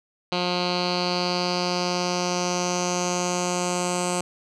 10% pulse tone with low-pass filter sweep, 178.4 Hz, F3, 37 cents sharp, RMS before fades -25 dBFS, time 0.32-4.21 s, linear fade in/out 2 ms, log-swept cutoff 3900 to 8000 Hz, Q 4.7, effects none

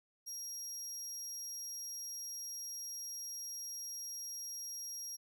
30% pulse tone, 5630 Hz, F8, 13 cents sharp, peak -38 dBFS, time 0.26-5.17 s, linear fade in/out 20 ms, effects none

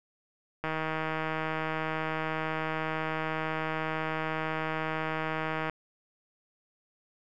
click train, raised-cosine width 0.5 ms, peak -17 dBFS, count 800, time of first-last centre 0.64-5.697 s, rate 158 Hz, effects none

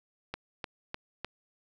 click train, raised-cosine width 0.3 ms, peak -19 dBFS, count 4, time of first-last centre 0.34-1.246 s, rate 3.31 Hz, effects none

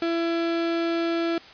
35% pulse tone, 335 Hz, E4, 28 cents sharp, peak -21 dBFS, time 0.02-1.38 s, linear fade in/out 2 ms, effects white hiss -46 dBFS RMS until 1.53 s + resampled to 11025 Hz

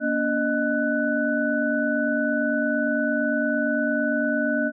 sine tone cluster, 236.5 / 285.3 / 615 / 1491 Hz, A#3 / C#4 / D#5 / F#6, +25 / +50 / -20 / +13 cents, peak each -26 dBFS, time 0-4.72 s, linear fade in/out 50 ms, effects none

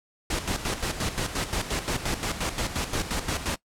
pink noise with tremolo, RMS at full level -27 dBFS, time 0.3-3.56 s, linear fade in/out 5 ms, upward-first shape square, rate 5.7 Hz, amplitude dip 65%, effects noise-tail reverb RT60 0.1 s tail -21 dB re dry + low-pass 10000 Hz 12 dB/octave

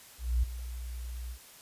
sine tone with ADSR envelope, 60.4 Hz, B1, 38 cents flat, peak -22 dBFS, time 0.18-1.39 s, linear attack 250 ms, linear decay 10 ms, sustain -14 dB, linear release 82 ms, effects white hiss -53 dBFS RMS until 1.61 s + resampled to 32000 Hz

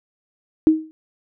sine tone with exponential decay, 315.1 Hz, D#4, 22 cents sharp, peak -6 dBFS, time 0.67-0.91 s, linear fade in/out 0 ms, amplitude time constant 52 ms, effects none

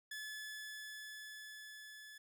sawtooth tone with level ramp, 1721 Hz, A6, 39 cents flat, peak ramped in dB -40 to -49 dBFS, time 0.11-2.18 s, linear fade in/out 5 ms, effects none

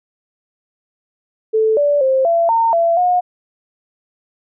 sine tone with pitch steps, 439 / 580 / 528 / 675 / 913 / 674 / 720 Hz, A4 / D5 / C5 / E5 / A#5 / E5 / F#5, -4 / -22 / +16 / +41 / -36 / +38 / -47 cents, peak -11 dBFS, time 1.53-3.21 s, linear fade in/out 20 ms, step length 240 ms, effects none

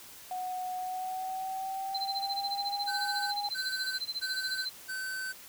sine tone with pitch glide, 736 to 816.6 Hz, F#5 to G#5, -9 to -29 cents, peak -33 dBFS, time 0.31-3.49 s, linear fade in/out 2 ms, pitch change +180 cents, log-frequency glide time 0.77-3.01 s
sine tone with tremolo, 4087 Hz, C8, 41 cents flat, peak -30 dBFS, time 1.94-4.7 s, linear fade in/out 10 ms, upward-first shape sine, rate 14 Hz, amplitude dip 100%
square tone bursts, 1532 Hz, G6, 40 cents flat, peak -35 dBFS, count 4, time 2.87-5.33 s, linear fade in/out 20 ms, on 450 ms, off 220 ms
effects white hiss -50 dBFS RMS until 5.48 s

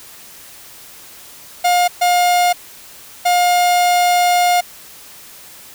45% pulse tone bursts at uneven times, 711 Hz, F5, 31 cents sharp, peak -11 dBFS, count 3, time 1.64-1.88 / 2.01-2.53 / 3.25-4.61 s, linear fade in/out 10 ms, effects white hiss -39 dBFS RMS until 5.74 s

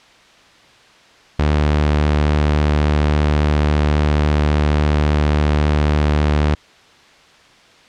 sawtooth tone, 74.7 Hz, D2, 30 cents sharp, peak -9 dBFS, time 1.39-6.55 s, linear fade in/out 5 ms, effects white hiss -47 dBFS RMS until 7.88 s + low-pass 4000 Hz 12 dB/octave

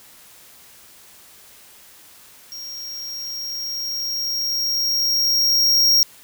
square tone with level ramp, 5588 Hz, F8, in tune, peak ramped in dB -32 to -12 dBFS, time 2.52-6.03 s, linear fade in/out 0 ms, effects white hiss -47 dBFS RMS until 6.23 s

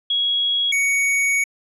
sine / square tone pair in turn, 3322 / 2235 Hz, G#7 / C#7, 0 / +14 cents, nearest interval perfect fifth, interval 686 cents, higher first, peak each -17 dBFS, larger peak neither, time 0.1-0.72 / 0.72-1.44 s, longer second, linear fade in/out 5 ms, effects resampled to 24000 Hz

